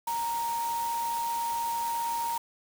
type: tone in noise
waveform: sine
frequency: 932.3 Hz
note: A#5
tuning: in tune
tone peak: -28 dBFS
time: 0.07-2.38 s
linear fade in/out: 5 ms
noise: white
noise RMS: -40 dBFS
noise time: 0.07-2.38 s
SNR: +9 dB
effects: none